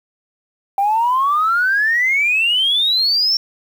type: exponential sweep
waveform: sine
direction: up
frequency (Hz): 778 to 5500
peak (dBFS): -12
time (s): 0.78-3.37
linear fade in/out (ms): 2
effects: tanh soft clip ceiling -8 dBFS + 7-bit